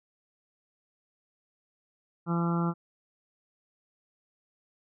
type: harmonic tone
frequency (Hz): 170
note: F3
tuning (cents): -46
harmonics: 1 / 2 / 3 / 4 / 5 / 6 / 7 / 8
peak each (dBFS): -26 / -34 / -42 / -43 / -39 / -42 / -38 / -38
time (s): 2.26-2.74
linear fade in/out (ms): 50
effects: none